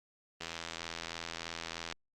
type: click train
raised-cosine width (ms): 0.2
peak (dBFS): -21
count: 127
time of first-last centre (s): 0.41-1.924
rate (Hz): 83.2
effects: Opus 24 kbps